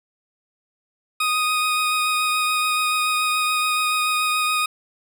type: tone with vibrato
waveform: 20% pulse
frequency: 1244.5 Hz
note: D#6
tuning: in tune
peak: -14 dBFS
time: 1.2-4.66 s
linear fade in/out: 5 ms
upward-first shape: triangle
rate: 7 Hz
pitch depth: 14 cents each way
effects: none